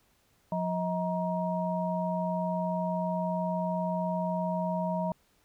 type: tone cluster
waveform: sine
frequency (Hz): 178.3 / 635 / 943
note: F3 / D#5 / A#5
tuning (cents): +36 / +35 / +20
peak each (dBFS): -31 / -32 / -34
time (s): 0.52-5.12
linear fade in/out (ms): 2
effects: pink hiss -68 dBFS RMS until 5.44 s